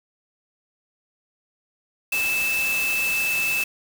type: tone in noise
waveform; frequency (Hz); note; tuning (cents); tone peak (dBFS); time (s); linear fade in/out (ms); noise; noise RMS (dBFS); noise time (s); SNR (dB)
sine; 2629; E7; -5; -21; 2.12-3.64; 5; white; -30; 2.12-3.64; +6
effects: none